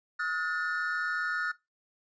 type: tone cluster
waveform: triangle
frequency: 1276 / 1443 / 1777 Hz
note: D#6 / F#6 / A6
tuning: +43 / -44 / +17 cents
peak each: -35 / -29 / -34 dBFS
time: 0.19-1.52 s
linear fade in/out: 10 ms
effects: noise-tail reverb RT60 0.2 s tail -19 dB re dry + resampled to 16000 Hz